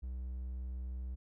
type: tone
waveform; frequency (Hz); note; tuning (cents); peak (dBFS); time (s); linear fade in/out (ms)
triangle; 63; B1; +35; -36; 0.02-1.16; 20
effects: none